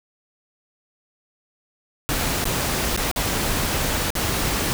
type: noise with dropouts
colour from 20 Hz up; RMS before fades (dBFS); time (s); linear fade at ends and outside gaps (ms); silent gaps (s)
pink; -23; 2.09-4.73; 0; 2.442-2.454 / 2.964-2.975 / 3.114-3.161 / 4.104-4.153
effects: none